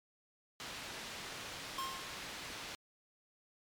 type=low-pass noise; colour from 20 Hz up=white; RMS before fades=-46 dBFS; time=0.6-2.75 s; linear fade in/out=0 ms; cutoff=4300 Hz; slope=12 dB/octave
type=tone with exponential decay; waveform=square; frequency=1068 Hz; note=C6; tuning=35 cents sharp; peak=-36 dBFS; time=1.78-2.38 s; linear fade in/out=5 ms; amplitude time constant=130 ms
effects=MP3 96 kbps